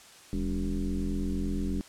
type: tone with frequency modulation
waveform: sine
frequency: 111.5 Hz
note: A2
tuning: 23 cents sharp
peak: -27 dBFS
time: 0.33-1.81 s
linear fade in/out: 0 ms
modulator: 88.7 Hz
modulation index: 2.3
effects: white hiss -52 dBFS RMS until 1.88 s + low-pass 9000 Hz 12 dB/octave